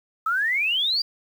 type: exponential sweep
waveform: sine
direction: up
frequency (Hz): 1273 to 4820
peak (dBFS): -20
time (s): 0.26-1.02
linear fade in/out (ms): 5
effects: 8-bit